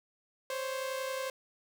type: tone pair together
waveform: sawtooth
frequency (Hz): 523.3 / 554.4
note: C5 / C#5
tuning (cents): 0 / 0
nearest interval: minor second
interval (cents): 100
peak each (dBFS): -31 / -37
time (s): 0.5-1.3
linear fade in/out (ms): 2
effects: none